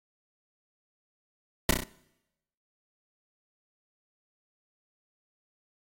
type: noise with echo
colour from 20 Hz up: pink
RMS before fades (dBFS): -20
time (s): 1.69-1.71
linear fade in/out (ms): 2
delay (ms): 32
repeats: 4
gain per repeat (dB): -4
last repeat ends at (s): 1.838
effects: noise-tail reverb RT60 0.9 s tail -23 dB re dry + AAC 48 kbps